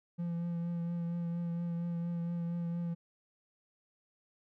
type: tone with vibrato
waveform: triangle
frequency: 170.8 Hz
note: F3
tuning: 38 cents flat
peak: -31 dBFS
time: 0.18-2.95 s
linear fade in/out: 20 ms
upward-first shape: triangle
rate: 4.3 Hz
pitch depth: 23 cents each way
effects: none